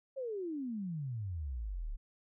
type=exponential sweep; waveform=sine; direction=down; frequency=554.4 to 32.41 Hz; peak=-36 dBFS; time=0.16-1.97 s; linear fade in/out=20 ms; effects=none